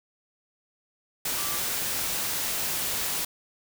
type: tone in noise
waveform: sine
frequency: 1171 Hz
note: D6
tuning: 5 cents flat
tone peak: -38 dBFS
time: 1.38-1.59 s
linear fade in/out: 5 ms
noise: white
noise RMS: -29 dBFS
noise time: 1.25-3.25 s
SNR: -12 dB
effects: none